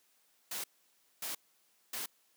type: noise bursts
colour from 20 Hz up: white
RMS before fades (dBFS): -39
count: 3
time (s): 0.51-2.06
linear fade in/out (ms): 5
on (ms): 130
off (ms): 580
effects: white hiss -71 dBFS RMS until 2.36 s + high-pass 200 Hz 12 dB/octave